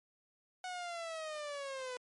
sawtooth linear sweep, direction down, 740 to 493.9 Hz, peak -36 dBFS, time 0.64-1.97 s, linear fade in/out 2 ms, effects low-pass 9000 Hz 12 dB/octave + MP3 48 kbps

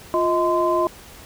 sine tone cluster, 350.8 / 633 / 1031 Hz, F4 / D#5 / C6, +8 / +30 / -26 cents, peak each -21 dBFS, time 0.14-0.87 s, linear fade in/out 0 ms, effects pink hiss -43 dBFS RMS until 1.25 s

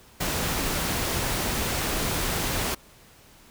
pink noise, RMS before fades -27 dBFS, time 0.2-2.75 s, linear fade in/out 10 ms, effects pink hiss -53 dBFS RMS until 3.5 s

